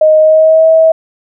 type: tone with pitch glide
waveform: sine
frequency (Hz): 622.3 to 644.6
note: D#5 to E5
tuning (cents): 0 to -39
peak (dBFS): -3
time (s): 0.01-0.92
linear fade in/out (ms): 5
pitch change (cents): +61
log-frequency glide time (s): 0.19-0.67
effects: none